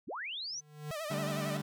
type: linear sweep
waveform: sine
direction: up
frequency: 103.83 to 6210 Hz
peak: -37 dBFS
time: 0.07-0.61 s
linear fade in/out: 20 ms
type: tone with exponential growth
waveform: square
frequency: 150 Hz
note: D3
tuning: 37 cents sharp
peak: -36 dBFS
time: 0.49-0.91 s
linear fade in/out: 0 ms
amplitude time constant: 91 ms
type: tone with vibrato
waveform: sawtooth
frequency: 622.3 Hz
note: D#5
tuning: in tune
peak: -33 dBFS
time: 0.91-1.57 s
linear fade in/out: 2 ms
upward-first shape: sine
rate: 11 Hz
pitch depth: 99 cents each way
type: chord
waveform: 35% pulse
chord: D suspended fourth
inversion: none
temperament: equal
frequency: 146.83 / 196 / 220 Hz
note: D3 / G3 / A3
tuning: 0 / 0 / 0 cents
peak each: -35 / -38 / -41 dBFS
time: 1.1-1.62 s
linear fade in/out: 10 ms
effects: none

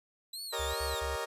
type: tone with vibrato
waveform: sawtooth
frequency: 3951 Hz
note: B7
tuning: in tune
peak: -36 dBFS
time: 0.33-1 s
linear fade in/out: 5 ms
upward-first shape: sine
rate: 2.5 Hz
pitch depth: 200 cents each way
type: chord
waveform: 20% pulse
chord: Eb dominant seventh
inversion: first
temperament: equal with one note detuned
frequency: 392 / 466.2 / 554.4 / 618.3 Hz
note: G4 / Bb4 / Db5 / Eb5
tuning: 0 / 0 / 0 / -11 cents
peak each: -38 / -32 / -37 / -34 dBFS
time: 0.52-1.26 s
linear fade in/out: 20 ms
type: tone bursts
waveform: sine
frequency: 69.3 Hz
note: C#2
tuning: in tune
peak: -36 dBFS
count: 3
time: 0.59-1.162 s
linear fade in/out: 10 ms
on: 150 ms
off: 61 ms
effects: resampled to 32000 Hz

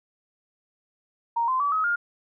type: tone with pitch steps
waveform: sine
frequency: 932.3 / 1034.5 / 1147.8 / 1273.6 / 1413.1 Hz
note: A#5 / C6 / D6 / D#6 / F6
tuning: 0 / -20 / -40 / +40 / +20 cents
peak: -21 dBFS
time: 1.36-1.96 s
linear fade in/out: 10 ms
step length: 120 ms
effects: none

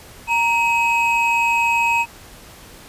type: tone pair together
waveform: triangle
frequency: 932.3 / 2547 Hz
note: A#5 / D#7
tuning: 0 / +40 cents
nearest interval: octave + perfect fourth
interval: 1740 cents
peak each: -16 dBFS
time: 0.27-2.06 s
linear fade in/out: 50 ms
effects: pink hiss -42 dBFS RMS until 2.88 s + resampled to 32000 Hz

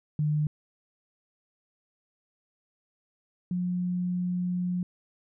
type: tone pair in turn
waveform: sine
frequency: 150.7 / 179.21 Hz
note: D3 / F3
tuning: +45 / +45 cents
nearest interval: minor third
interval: 300 cents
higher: second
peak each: -23 / -26 dBFS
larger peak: first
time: 0.19-0.47 / 3.51-4.83 s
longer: second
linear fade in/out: 2 ms
effects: none

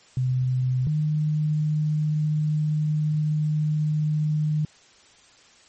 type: tone pair in turn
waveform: sine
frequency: 128.2 / 152.46 Hz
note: C3 / D#3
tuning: -35 / -35 cents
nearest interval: minor third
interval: 300 cents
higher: second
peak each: -20 dBFS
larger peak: neither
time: 0.17-0.87 / 0.87-4.65 s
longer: second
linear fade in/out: 2 ms
effects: white hiss -54 dBFS RMS until 5.68 s + MP3 32 kbps

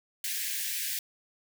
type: high-pass noise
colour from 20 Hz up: white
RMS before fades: -33 dBFS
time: 0.24-0.99 s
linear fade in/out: 2 ms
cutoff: 1600 Hz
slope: 96 dB/octave
effects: none

